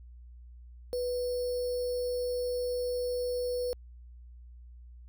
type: tone with sample-and-hold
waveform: sine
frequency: 493.9 Hz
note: B4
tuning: in tune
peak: -29 dBFS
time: 0.93-3.73 s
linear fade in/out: 0 ms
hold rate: 4900 Hz
effects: added 60 Hz sine -47 dBFS peak until 5.08 s